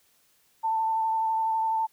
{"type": "tone with vibrato", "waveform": "sine", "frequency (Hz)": 890, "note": "A5", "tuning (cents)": 20, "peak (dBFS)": -23, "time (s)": [0.63, 1.87], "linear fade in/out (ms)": 20, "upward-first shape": "sine", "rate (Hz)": 12, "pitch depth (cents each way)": 16, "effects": ["white hiss -65 dBFS RMS until 1.92 s"]}